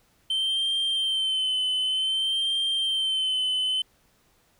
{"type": "tone with vibrato", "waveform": "sine", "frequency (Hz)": 3100, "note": "G7", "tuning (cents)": -20, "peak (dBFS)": -20, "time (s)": [0.3, 3.82], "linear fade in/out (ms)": 5, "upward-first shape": "sine", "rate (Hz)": 0.54, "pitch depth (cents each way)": 40, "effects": ["tanh soft clip ceiling -22 dBFS", "pink hiss -64 dBFS RMS until 4.59 s"]}